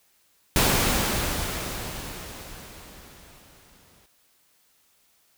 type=noise with exponential decay; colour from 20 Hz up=pink; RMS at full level=-19 dBFS; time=0.56-4.06 s; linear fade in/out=1 ms; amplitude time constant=760 ms; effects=white hiss -64 dBFS RMS until 5.37 s